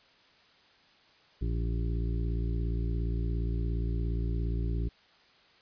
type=harmonic tone; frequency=57.2 Hz; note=A#1; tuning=32 cents flat; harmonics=1 / 2 / 3 / 5 / 6 / 7; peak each=-29 / -35 / -39 / -43 / -45 / -46 dBFS; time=1.41-4.89 s; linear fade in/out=10 ms; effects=white hiss -61 dBFS RMS until 5.61 s + resampled to 11025 Hz